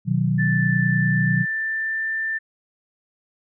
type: chord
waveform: sine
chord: B major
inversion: none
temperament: equal with one note detuned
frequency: 124.76 / 155.56 / 185 Hz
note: B2 / D#3 / F#3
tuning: +18 / 0 / 0 cents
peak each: -22 dBFS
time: 0.05-1.46 s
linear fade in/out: 50 ms
type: tone with pitch glide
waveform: sine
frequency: 1760 to 1780.5 Hz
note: A6 to A6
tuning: 0 to +20 cents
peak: -22 dBFS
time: 0.38-2.39 s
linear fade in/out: 20 ms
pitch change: +20 cents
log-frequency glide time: 0.65-2.11 s
effects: none